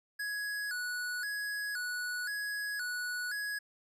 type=tone with vibrato; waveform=square; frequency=1568 Hz; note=G6; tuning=in tune; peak=-35 dBFS; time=0.19-3.59 s; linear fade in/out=10 ms; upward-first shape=square; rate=0.96 Hz; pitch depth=110 cents each way; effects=resampled to 32000 Hz